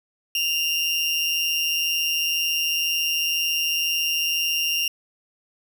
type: tone with amplitude modulation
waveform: 30% pulse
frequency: 2794 Hz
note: F7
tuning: in tune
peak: -16 dBFS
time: 0.35-4.88 s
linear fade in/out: 2 ms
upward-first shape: sine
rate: 162 Hz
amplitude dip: 50%
effects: none